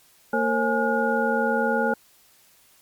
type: tone cluster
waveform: sine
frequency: 229.6 / 457.4 / 538 / 836 / 1434 Hz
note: A#3 / A#4 / C5 / G#5 / F6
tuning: -26 / -33 / +48 / +11 / +45 cents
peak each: -26 dBFS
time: 0.33-1.94 s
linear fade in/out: 5 ms
effects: white hiss -57 dBFS RMS until 2.81 s + MP3 96 kbps